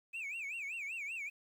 sine tone with vibrato, 2462 Hz, D#7, 19 cents flat, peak -36 dBFS, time 0.13-1.3 s, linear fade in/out 20 ms, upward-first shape sine, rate 5.2 Hz, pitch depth 200 cents each way, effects tanh soft clip ceiling -38 dBFS + 11-bit

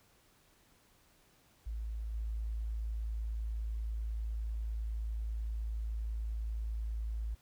sine tone with level steps, 55 Hz, A1, in tune, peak -36 / -34 dBFS, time 1.66-7.35 s, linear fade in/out 10 ms, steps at 2.14 s, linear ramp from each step 2 ms, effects pink hiss -67 dBFS RMS until 7.41 s

